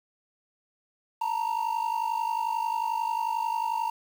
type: ring-modulated tone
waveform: triangle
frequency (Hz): 920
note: A#5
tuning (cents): -23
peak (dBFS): -21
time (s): 1.21-3.9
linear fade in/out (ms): 5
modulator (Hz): 25.6
effects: 8-bit